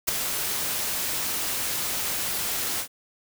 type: noise with ADSR envelope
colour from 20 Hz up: white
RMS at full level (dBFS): -20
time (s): 0.07-2.88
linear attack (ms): 19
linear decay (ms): 4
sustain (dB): -8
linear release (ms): 86
effects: none